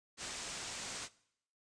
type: low-pass noise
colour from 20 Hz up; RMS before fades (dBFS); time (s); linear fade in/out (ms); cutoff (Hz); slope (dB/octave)
white; -44; 0.17-1.09; 50; 8600; 48
effects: noise-tail reverb RT60 0.7 s tail -20 dB re dry + resampled to 22050 Hz